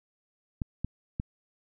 clicks, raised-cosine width 5 ms, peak -18 dBFS, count 3, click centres 0.618 / 0.846 / 1.199 s, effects none

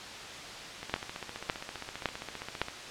two click trains, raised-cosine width 0.3 ms, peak -22 / -11 dBFS, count 29 / 4, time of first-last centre 0.83-2.684 / 0.94-2.616 s, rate 15.1 / 1.79 Hz, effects white hiss -42 dBFS RMS until 2.9 s + low-pass 5000 Hz 12 dB/octave

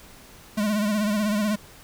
square tone with vibrato, 209.6 Hz, G#3, 16 cents sharp, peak -22 dBFS, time 0.57-1.56 s, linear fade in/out 10 ms, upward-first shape sine, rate 16 Hz, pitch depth 64 cents each way, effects pink hiss -48 dBFS RMS until 1.83 s

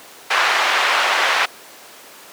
pink band-pass noise, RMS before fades -17 dBFS, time 0.3-1.46 s, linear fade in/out 10 ms, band 930 to 2800 Hz, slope 12 dB/octave, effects pink hiss -40 dBFS RMS until 2.32 s + high-pass 400 Hz 12 dB/octave

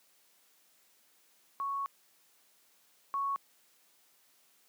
sine tone pair in turn, 1108.7 / 1108.7 Hz, C#6 / C#6, 0 / 0 cents, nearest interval unison, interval 0 cents, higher neither, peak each -32 / -30 dBFS, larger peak second, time 1.6-1.86 / 3.14-3.36 s, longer first, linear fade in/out 0 ms, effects white hiss -67 dBFS RMS until 4.68 s + high-pass 200 Hz 12 dB/octave

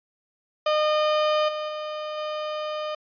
30% pulse tone with level steps, 610 Hz, D#5, 34 cents flat, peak -17 / -25 / -27 / -25 dBFS, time 0.66-2.95 s, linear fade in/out 5 ms, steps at 1.48 / 1.68 / 2.17 s, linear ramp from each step 10 ms, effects resampled to 11025 Hz

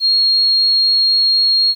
sine tone, 4274 Hz, C8, 36 cents sharp, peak -10 dBFS, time 0-1.75 s, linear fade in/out 50 ms, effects 8-bit

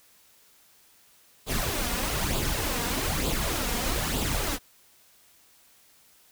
pink noise with flanger, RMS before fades -28 dBFS, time 1.46-4.59 s, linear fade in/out 50 ms, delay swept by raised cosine 0.25 to 4.25 ms, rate 1.1 Hz, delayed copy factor +0.6, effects white hiss -59 dBFS RMS until 6.31 s

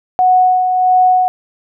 sine tone with tremolo, 737 Hz, F#5, 7 cents flat, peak -6 dBFS, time 0.19-1.28 s, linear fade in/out 0 ms, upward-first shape sine, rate 1.5 Hz, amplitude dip 45%, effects none

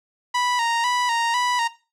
sawtooth tone with vibrato, 957 Hz, A#5, 45 cents sharp, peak -16 dBFS, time 0.34-1.68 s, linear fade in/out 10 ms, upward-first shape square, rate 2 Hz, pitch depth 50 cents each way, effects noise-tail reverb RT60 0.3 s tail -17 dB re dry + low-pass 7000 Hz 12 dB/octave

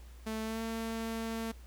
sawtooth tone with pitch glide, 220 to 225.8 Hz, A3 to A3, 0 to +45 cents, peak -31 dBFS, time 0.26-1.52 s, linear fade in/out 10 ms, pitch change +45 cents, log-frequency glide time 0.43-0.62 s, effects added 60 Hz sine -48 dBFS peak until 1.66 s + pink hiss -61 dBFS RMS until 1.66 s

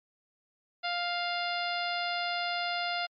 harmonic tone, 700 Hz, F5, 4 cents sharp, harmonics 1 / 2 / 3 / 4 / 5 / 6 / 7, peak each -33 / -36 / -38 / -39 / -40 / -41 / -41 dBFS, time 0.83-3.07 s, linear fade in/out 20 ms, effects MP3 64 kbps

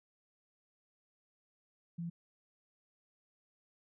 sine tone, 169.6 Hz, E3, 50 cents sharp, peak -37 dBFS, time 1.98-2.1 s, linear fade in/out 10 ms, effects none

